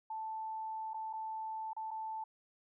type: tone with dropouts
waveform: sine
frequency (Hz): 880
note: A5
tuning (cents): 0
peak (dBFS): -38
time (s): 0.1-2.24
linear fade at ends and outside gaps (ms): 5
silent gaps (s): 0.935-0.942 / 1.13-1.134 / 1.733-1.765 / 1.908-1.912
effects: none